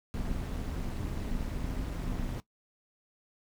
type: noise with amplitude modulation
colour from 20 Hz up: brown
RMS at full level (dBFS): -31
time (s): 0.14-2.4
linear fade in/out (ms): 0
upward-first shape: sine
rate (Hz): 213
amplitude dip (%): 75
effects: noise-tail reverb RT60 0.1 s tail -17 dB re dry